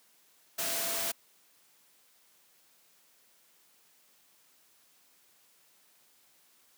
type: tone in noise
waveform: sine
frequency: 671 Hz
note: E5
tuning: 31 cents sharp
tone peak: -42 dBFS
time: 0.58-1.12 s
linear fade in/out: 10 ms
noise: white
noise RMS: -33 dBFS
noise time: 0.58-1.12 s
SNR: -12 dB
effects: white hiss -65 dBFS RMS until 6.77 s + high-pass 150 Hz 12 dB/octave